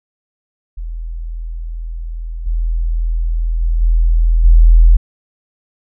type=tone with level steps; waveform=sine; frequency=41.2 Hz; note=E1; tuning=in tune; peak=-21 / -13 / -11 / -8 / -3 dBFS; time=0.77-4.97 s; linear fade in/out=10 ms; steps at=2.46 / 3.61 / 3.81 / 4.44 s; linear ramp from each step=10 ms; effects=none